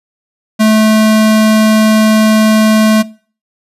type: tone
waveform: square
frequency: 217.1 Hz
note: A3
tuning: 23 cents flat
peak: -6 dBFS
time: 0.59-3.03 s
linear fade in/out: 20 ms
effects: noise-tail reverb RT60 0.4 s tail -20 dB re dry + resampled to 32000 Hz